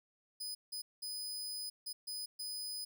sawtooth tone bursts at uneven times, 5000 Hz, D#8, 8 cents sharp, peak -37 dBFS, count 6, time 0.4-0.55 / 0.72-0.82 / 1.02-1.7 / 1.86-1.93 / 2.07-2.26 / 2.39-2.85 s, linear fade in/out 10 ms, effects none

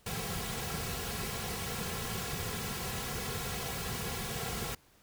pink noise with comb filter, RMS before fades -37 dBFS, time 0.06-4.75 s, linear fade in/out 5 ms, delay 3.3 ms, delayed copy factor -0.85, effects pink hiss -64 dBFS RMS until 5.02 s

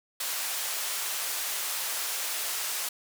white band-pass noise, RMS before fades -32 dBFS, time 0.2-2.89 s, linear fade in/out 5 ms, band 640 to 16000 Hz, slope 12 dB/octave, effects none

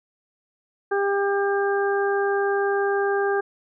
harmonic tone, 399.3 Hz, G4, 32 cents sharp, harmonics 1 / 2 / 3 / 4, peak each -21 / -27 / -32 / -28 dBFS, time 0.91-3.41 s, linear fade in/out 10 ms, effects none

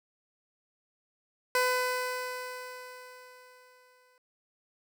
15% pulse tone with exponential decay, 503 Hz, B4, 32 cents sharp, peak -17 dBFS, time 1.55-4.18 s, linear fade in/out 1 ms, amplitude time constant 570 ms, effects none

